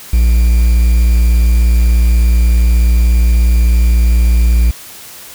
triangle tone with quantisation, 58.27 Hz, A#1, in tune, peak -4 dBFS, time 0.13-4.71 s, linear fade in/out 5 ms, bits 5, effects white hiss -33 dBFS RMS until 5.34 s

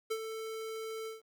square tone with ADSR envelope, 443.2 Hz, A4, 13 cents sharp, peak -31 dBFS, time 0.1-1.22 s, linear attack 14 ms, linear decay 58 ms, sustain -8 dB, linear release 150 ms, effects 12-bit

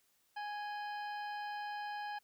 harmonic tone with a mistuned harmonic, 830.6 Hz, G#5, in tune, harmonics 1 / 2 / 3 / 4 / 5 / 6, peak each -40 / -46 / -56 / -56 / -59 / -59 dBFS, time 0.36-2.19 s, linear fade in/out 10 ms, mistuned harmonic 4, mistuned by -120 cents, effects white hiss -74 dBFS RMS until 2.23 s

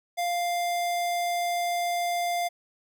square tone, 698.5 Hz, F5, in tune, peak -26 dBFS, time 0.17-2.49 s, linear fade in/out 20 ms, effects none

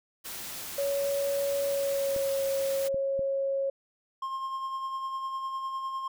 white noise, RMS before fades -39 dBFS, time 0.24-2.89 s, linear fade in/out 20 ms
sine tone with pitch glide, 560 to 546.3 Hz, C#5 to C#5, +18 to -25 cents, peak -26 dBFS, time 0.78-3.7 s, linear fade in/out 5 ms, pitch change -43 cents, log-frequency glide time 1.59-2.43 s
clicks, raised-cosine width 3 ms, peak -28 dBFS, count 3, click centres 2.163 / 2.944 / 3.193 s
triangle tone with tremolo, 1065 Hz, C6, 30 cents sharp, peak -28 dBFS, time 4.22-6.08 s, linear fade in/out 5 ms, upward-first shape sine, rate 9.9 Hz, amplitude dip 40%
effects none

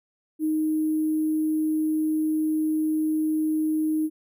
sine tone with sample-and-hold, 311.1 Hz, D#4, in tune, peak -21 dBFS, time 0.39-4.1 s, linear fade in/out 50 ms, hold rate 11025 Hz, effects none

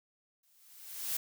blue noise with exponential growth, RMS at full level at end -32 dBFS, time 0.43-1.17 s, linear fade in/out 5 ms, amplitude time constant 160 ms, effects none

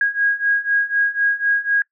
sine beating tone pair, 1639 / 1643 Hz, G#6 / G#6, -23 / -19 cents, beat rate 4 Hz, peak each -20 / -18 dBFS, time 0.01-1.82 s, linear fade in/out 2 ms, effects noise-tail reverb RT60 0.1 s tail -23 dB re dry

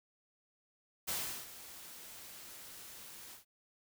white noise with ADSR envelope, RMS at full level -36 dBFS, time 1.07-3.45 s, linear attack 19 ms, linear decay 370 ms, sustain -15 dB, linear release 130 ms, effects none

